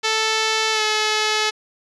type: tone with pitch glide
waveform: 5% pulse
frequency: 440 to 429.7 Hz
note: A4 to A4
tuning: 0 to -41 cents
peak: -6 dBFS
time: 0.03-1.51 s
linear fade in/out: 20 ms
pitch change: -41 cents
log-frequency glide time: 0.72-0.82 s
effects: resampled to 22050 Hz